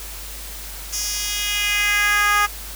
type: tone with high-pass filter sweep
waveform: 10% pulse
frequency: 412.5 Hz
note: G#4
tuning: 12 cents flat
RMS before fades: -20 dBFS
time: 0.92-2.47 s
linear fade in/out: 20 ms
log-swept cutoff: 5800 to 1100 Hz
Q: 2.1
effects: added 50 Hz sine -35 dBFS peak until 2.75 s + white hiss -35 dBFS RMS until 2.75 s